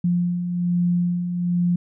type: beating tone pair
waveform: sine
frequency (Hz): 174.61 / 175.81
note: F3 / F3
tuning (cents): 0 / +12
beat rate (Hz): 1.2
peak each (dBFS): -28 / -19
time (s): 0.04-1.76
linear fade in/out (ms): 5
effects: none